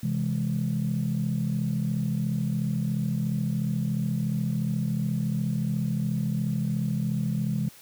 sine chord, C augmented, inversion none, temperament equal, 130.81 / 164.81 / 207.7 Hz, C3 / E3 / G#3, 0 / 0 / 0 cents, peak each -28 dBFS, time 0.03-7.69 s, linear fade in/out 5 ms, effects tanh soft clip ceiling -17 dBFS + white hiss -51 dBFS RMS until 7.81 s

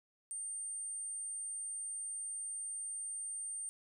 sine tone, 8800 Hz, C#9, 14 cents flat, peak -39 dBFS, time 0.31-3.69 s, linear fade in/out 0 ms, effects none

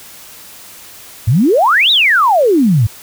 sine exponential two-way sweep, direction up then down, 99 to 3969 to 99 Hz, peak -7 dBFS, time 1.27-2.87 s, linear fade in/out 10 ms, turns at 1.91 s, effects white hiss -36 dBFS RMS until 3.02 s

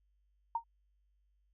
sine tone with exponential decay, 924 Hz, A#5, 16 cents flat, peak -27 dBFS, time 0.55-0.64 s, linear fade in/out 5 ms, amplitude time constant 19 ms, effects added 50 Hz sine -70 dBFS peak until 1.53 s

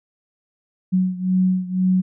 sine beating tone pair, 184.4 / 186.4 Hz, F#3 / F#3, -6 / +13 cents, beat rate 2 Hz, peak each -18 / -21 dBFS, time 0.92-2.02 s, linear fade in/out 20 ms, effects none

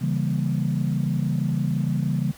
sine chord, C# diminished seventh, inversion none, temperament equal, 138.59 / 164.81 / 196 / 233.1 Hz, C#3 / E3 / G3 / Bb3, 0 / 0 / 0 / 0 cents, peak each -24 / -25 / -27 / -30 dBFS, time 0.01-2.32 s, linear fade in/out 10 ms, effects tanh soft clip ceiling -12 dBFS + pink hiss -47 dBFS RMS until 2.37 s

